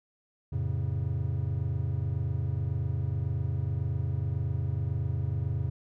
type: chord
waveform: triangle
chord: F augmented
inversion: none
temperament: just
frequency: 87.31 / 109.13 / 136.42 Hz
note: F2 / A2 / C#3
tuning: 0 / -14 / -27 cents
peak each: -30 dBFS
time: 0.52-5.7 s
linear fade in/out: 10 ms
effects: none